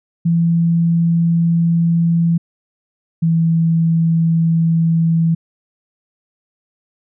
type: tone pair in turn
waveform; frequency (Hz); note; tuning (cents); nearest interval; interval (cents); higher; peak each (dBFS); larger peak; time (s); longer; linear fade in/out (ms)
sine; 167.9 / 164.63; E3 / E3; +32 / -2; unison; 34; first; -11; neither; 0.25-2.38 / 3.22-5.35; neither; 10
effects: none